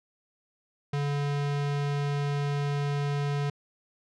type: tone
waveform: square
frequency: 143.4 Hz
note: D3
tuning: 41 cents flat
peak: -27 dBFS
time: 0.93-3.5 s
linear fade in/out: 5 ms
effects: low-pass 5000 Hz 12 dB/octave